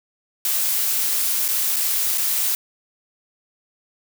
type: noise with dropouts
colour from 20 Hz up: blue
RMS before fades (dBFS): -21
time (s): 0.45-2.55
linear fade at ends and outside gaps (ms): 1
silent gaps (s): 1.481-1.486 / 1.761-1.765 / 2.176-2.18
effects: none